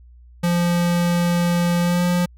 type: tone with pitch glide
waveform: square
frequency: 173.6 to 176.53 Hz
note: F3 to F3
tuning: -10 to +19 cents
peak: -17 dBFS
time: 0.43-2.26 s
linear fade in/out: 10 ms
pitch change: +29 cents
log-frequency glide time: 1.81-2.03 s
effects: added 60 Hz sine -43 dBFS peak until 2.37 s